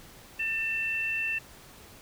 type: tone pair together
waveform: sine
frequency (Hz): 1788 / 2679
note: A6 / E7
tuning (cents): +27 / +27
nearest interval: perfect fifth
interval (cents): 700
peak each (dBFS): -35 / -28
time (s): 0.39-1.39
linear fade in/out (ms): 10
effects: pink hiss -51 dBFS RMS until 2.01 s